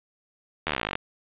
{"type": "slowing click train", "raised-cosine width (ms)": 0.3, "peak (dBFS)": -9, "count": 18, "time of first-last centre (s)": [0.67, 0.954], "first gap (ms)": 12, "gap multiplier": 1.04, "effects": ["resampled to 8000 Hz", "8-bit"]}